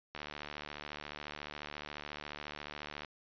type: click train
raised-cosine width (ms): 0.3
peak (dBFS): -26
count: 216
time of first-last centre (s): 0.15-3.048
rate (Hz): 74.2
effects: resampled to 11025 Hz